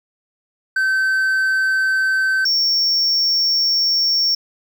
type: tone pair in turn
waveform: triangle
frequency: 1542 / 5481 Hz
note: G6 / F8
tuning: -29 / -33 cents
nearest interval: octave + minor seventh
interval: 2196 cents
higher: second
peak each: -13 dBFS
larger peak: neither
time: 0.76-2.45 / 2.45-4.35 s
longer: second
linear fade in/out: 5 ms
effects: none